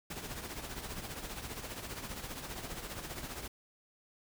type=noise with tremolo; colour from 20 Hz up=pink; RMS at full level=-40 dBFS; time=0.1-3.48 s; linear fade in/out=5 ms; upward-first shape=triangle; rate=15 Hz; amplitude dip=65%; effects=none